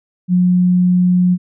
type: tone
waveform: sine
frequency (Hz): 180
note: F#3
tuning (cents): -47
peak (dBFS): -9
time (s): 0.28-1.38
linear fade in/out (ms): 50
effects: none